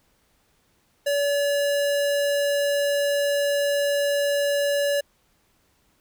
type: tone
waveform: square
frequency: 571 Hz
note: D5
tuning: 49 cents flat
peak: -21 dBFS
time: 1.06-5.01 s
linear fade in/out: 10 ms
effects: pink hiss -65 dBFS RMS until 6 s